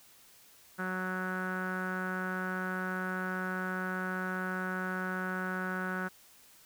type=tone with low-pass filter; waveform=sawtooth; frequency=185 Hz; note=F#3; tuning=in tune; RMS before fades=-35 dBFS; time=0.78-6.09 s; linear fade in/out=20 ms; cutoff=1500 Hz; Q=8; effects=white hiss -59 dBFS RMS until 6.65 s